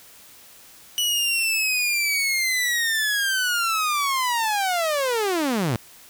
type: linear sweep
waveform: sawtooth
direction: down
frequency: 2960 to 103.5 Hz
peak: -17 dBFS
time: 0.98-5.76 s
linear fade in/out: 0 ms
effects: white hiss -48 dBFS RMS until 6.09 s